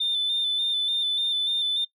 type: tone with vibrato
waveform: sine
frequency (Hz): 3561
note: A7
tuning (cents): +20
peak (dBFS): -21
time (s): 0-1.85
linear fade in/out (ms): 10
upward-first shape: square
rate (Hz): 3.4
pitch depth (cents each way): 25
effects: noise-tail reverb RT60 0.1 s tail -20 dB re dry + tanh soft clip ceiling -19 dBFS